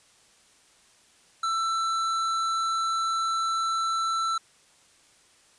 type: tone with hard clipping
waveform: sine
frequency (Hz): 1333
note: E6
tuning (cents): +19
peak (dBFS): -26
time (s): 1.43-4.38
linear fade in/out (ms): 5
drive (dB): 11
effects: white hiss -59 dBFS RMS until 5.58 s + resampled to 22050 Hz